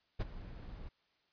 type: noise with ADSR envelope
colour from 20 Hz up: brown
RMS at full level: -30 dBFS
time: 0.19-0.89 s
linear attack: 22 ms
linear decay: 23 ms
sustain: -17 dB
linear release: 10 ms
effects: white hiss -75 dBFS RMS until 1.32 s + resampled to 11025 Hz